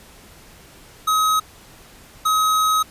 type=tone bursts at uneven times; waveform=square; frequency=1270 Hz; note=D#6; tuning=35 cents sharp; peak=-16 dBFS; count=2; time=1.07-1.4 / 2.25-2.83 s; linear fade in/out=10 ms; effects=pink hiss -46 dBFS RMS until 2.9 s + resampled to 32000 Hz